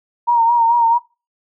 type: tone with vibrato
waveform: sine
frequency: 934 Hz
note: A#5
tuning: 3 cents sharp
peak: -10 dBFS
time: 0.27-0.99 s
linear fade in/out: 20 ms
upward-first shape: sine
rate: 4.6 Hz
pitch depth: 44 cents each way
effects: noise-tail reverb RT60 0.3 s tail -22 dB re dry